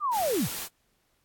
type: linear sweep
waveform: sine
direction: down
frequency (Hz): 1244.5 to 63.6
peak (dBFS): -24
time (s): 0-0.49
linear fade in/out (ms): 50
type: noise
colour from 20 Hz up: white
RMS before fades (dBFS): -35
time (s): 0.11-0.69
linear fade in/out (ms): 50
effects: pink hiss -71 dBFS RMS until 1.24 s + AAC 64 kbps